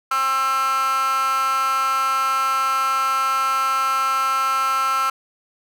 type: tone with high-pass filter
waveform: 15% pulse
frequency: 266.7 Hz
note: C4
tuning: 33 cents sharp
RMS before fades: -20 dBFS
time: 0.11-5.1 s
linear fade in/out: 5 ms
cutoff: 1300 Hz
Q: 7.8
effects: none